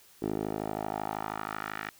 10% pulse tone with band-pass filter sweep, 52.8 Hz, G#1, 29 cents sharp, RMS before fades -35 dBFS, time 0.22-1.9 s, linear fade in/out 5 ms, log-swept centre 380 to 1800 Hz, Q 2.1, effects white hiss -58 dBFS RMS until 1.99 s

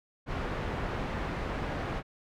pink low-pass noise, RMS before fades -34 dBFS, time 0.26-2.03 s, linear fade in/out 50 ms, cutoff 1900 Hz, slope 12 dB/octave, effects none

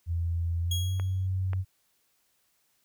sine tone with pitch glide, 84.6 to 93.87 Hz, E2 to F#2, +45 to +25 cents, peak -26 dBFS, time 0.06-1.65 s, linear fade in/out 50 ms, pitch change +180 cents, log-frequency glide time 0.61-0.92 s
sawtooth tone with exponential decay, 3300 Hz, G#7, 12 cents flat, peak -26 dBFS, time 0.71-1.27 s, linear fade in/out 5 ms, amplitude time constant 120 ms
clicks, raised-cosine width 0.5 ms, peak -24 dBFS, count 2, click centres 0.998 / 1.533 s
effects white hiss -71 dBFS RMS until 2.84 s

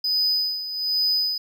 triangle tone with tremolo, 4993 Hz, D#8, 5 cents sharp, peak -17 dBFS, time 0.04-1.38 s, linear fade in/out 5 ms, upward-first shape sine, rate 1.2 Hz, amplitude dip 70%, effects none

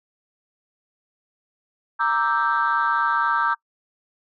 sine chord, E half-diminished seventh, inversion second, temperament equal, 932.3 / 1174.7 / 1318.5 / 1568 Hz, Bb5 / D6 / E6 / G6, 0 / 0 / 0 / 0 cents, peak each -23 dBFS, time 1.99-3.55 s, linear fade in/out 20 ms, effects noise-tail reverb RT60 0.1 s tail -25 dB re dry + tanh soft clip ceiling -11 dBFS

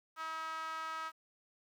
sawtooth tone with high-pass filter, 320.3 Hz, E4, 50 cents flat, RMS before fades -41 dBFS, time 0.16-1.12 s, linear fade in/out 50 ms, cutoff 1200 Hz, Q 5.4, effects low-pass 6000 Hz 12 dB/octave + 11-bit

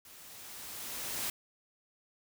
white noise with level ramp, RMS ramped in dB -54 to -35 dBFS, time 0.05-1.3 s, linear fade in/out 2 ms, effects none

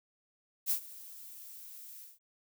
violet noise with ADSR envelope, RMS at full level -29 dBFS, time 0.66-2.19 s, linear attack 46 ms, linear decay 91 ms, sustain -20 dB, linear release 180 ms, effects none

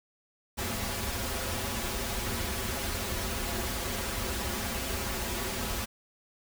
pink noise with comb filter, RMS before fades -33 dBFS, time 0.57-5.86 s, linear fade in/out 20 ms, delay 6.6 ms, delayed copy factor -0.9, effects none

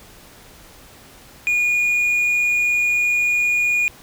triangle tone, 2441 Hz, D#7, 34 cents flat, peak -14 dBFS, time 1.47-3.88 s, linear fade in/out 0 ms, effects pink hiss -45 dBFS RMS until 4.02 s

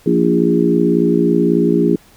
harmonic tone with a mistuned harmonic, 58.27 Hz, A#1, in tune, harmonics 3 / 4 / 5 / 6 / 7, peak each -17 / -17 / -17 / -17 / -17 dBFS, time 0.06-1.96 s, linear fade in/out 5 ms, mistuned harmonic 6, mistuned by -27 cents, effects pink hiss -48 dBFS RMS until 2.16 s

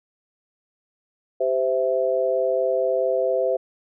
sine chord, C major, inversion second, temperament equal with one note detuned, 392 / 516.6 / 659.3 Hz, G4 / C5 / E5, 0 / -22 / 0 cents, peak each -26 / -21 / -24 dBFS, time 1.4-3.57 s, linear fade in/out 10 ms, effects none

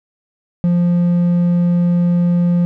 sine tone with hard clipping, 174.61 Hz, F3, in tune, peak -12 dBFS, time 0.64-2.65 s, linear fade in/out 0 ms, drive 3 dB, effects none

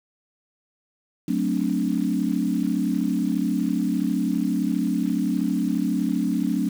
sine chord, D dominant seventh, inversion first, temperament equal, 185 / 220 / 261.6 / 293.7 Hz, F#3 / A3 / C4 / D4, 0 / 0 / 0 / 0 cents, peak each -26 dBFS, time 1.28-6.69 s, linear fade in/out 5 ms, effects 7-bit

